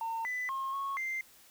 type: tone with pitch steps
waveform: sine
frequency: 908 / 1997 / 1073 / 1100 / 2088 Hz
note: A#5 / B6 / C6 / C#6 / C7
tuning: -46 / +19 / +43 / -14 / -4 cents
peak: -31 dBFS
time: 0.01-1.21 s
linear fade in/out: 2 ms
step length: 240 ms
effects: tanh soft clip ceiling -30 dBFS + white hiss -59 dBFS RMS until 1.5 s